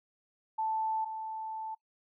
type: tone pair in turn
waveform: sine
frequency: 880 / 880 Hz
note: A5 / A5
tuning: 0 / 0 cents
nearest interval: unison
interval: 0 cents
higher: neither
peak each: -29 / -36 dBFS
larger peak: first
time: 0.58-1.05 / 1.05-1.75 s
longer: second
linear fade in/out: 10 ms
effects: noise-tail reverb RT60 0.1 s tail -21 dB re dry